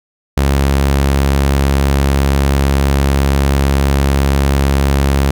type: tone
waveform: sawtooth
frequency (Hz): 69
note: C#2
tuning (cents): -7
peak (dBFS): -6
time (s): 0.37-5.31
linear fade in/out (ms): 5
effects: none